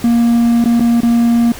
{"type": "tone with dropouts", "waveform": "triangle", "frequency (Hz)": 234.8, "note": "A#3", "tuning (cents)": 13, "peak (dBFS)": -6, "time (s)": [0.04, 1.52], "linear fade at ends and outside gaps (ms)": 2, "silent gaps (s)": [[0.642, 0.657], [0.797, 0.805], [1.005, 1.032]], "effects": ["pink hiss -31 dBFS RMS until 1.59 s"]}